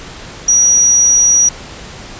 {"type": "tone", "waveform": "sine", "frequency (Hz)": 5790, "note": "F#8", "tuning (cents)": -38, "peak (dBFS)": -6, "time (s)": [0.48, 1.49], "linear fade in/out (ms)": 5, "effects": ["pink hiss -31 dBFS RMS until 2.19 s", "resampled to 16000 Hz"]}